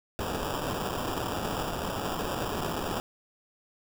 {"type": "noise with sample-and-hold", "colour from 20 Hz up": "white", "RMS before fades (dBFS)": -32, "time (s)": [0.19, 3], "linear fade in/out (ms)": 0, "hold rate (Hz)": 2100, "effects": []}